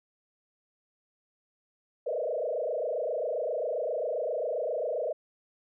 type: tone with frequency modulation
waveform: sine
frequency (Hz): 554.4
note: C#5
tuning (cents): 0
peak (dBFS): -28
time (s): 2.06-5.13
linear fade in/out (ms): 10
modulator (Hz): 27.5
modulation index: 3.4
effects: none